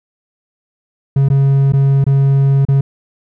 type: tone with dropouts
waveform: triangle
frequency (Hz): 137.5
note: C#3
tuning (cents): -14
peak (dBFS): -6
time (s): 1.16-2.81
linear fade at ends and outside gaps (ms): 5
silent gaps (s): 1.287-1.3 / 1.723-1.734 / 2.042-2.065 / 2.652-2.685
effects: none